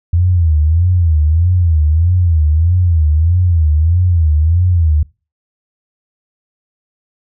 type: tone with vibrato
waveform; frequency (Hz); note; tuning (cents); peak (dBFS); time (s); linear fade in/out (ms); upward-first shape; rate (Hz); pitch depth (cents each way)
sine; 82.8; E2; +8; -8; 0.13-5.03; 5; sine; 1.6; 160
effects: noise-tail reverb RT60 0.3 s tail -23 dB re dry